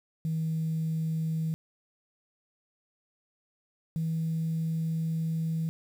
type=tone pair in turn; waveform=sine; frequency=160 / 161.77 Hz; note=D#3 / E3; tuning=+49 / -32 cents; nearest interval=unison; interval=19 cents; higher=second; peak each=-26 dBFS; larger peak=neither; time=0.25-1.54 / 3.96-5.69 s; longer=second; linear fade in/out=0 ms; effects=tanh soft clip ceiling -23 dBFS + 9-bit